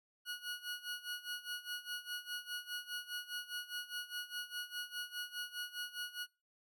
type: tone with tremolo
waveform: 20% pulse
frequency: 1454 Hz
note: F#6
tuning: 31 cents flat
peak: -34 dBFS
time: 0.25-6.27 s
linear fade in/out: 50 ms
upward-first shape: sine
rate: 4.9 Hz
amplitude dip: 85%
effects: noise-tail reverb RT60 0.3 s tail -24 dB re dry